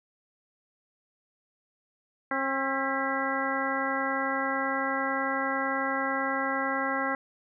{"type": "harmonic tone with a mistuned harmonic", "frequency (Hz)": 269.1, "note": "C4", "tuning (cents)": 49, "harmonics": [1, 2, 3, 4, 5, 6, 7], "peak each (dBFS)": [-34, -34, -34, -34, -34, -34, -34], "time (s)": [2.31, 7.15], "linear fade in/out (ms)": 2, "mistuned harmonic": 7, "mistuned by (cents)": 73, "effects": []}